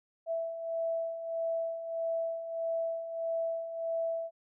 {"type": "beating tone pair", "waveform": "sine", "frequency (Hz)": [659.3, 660.9], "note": ["E5", "E5"], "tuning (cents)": [0, 4], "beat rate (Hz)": 1.6, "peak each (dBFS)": [-39, -32], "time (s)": [0.26, 4.31], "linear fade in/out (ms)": 50, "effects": []}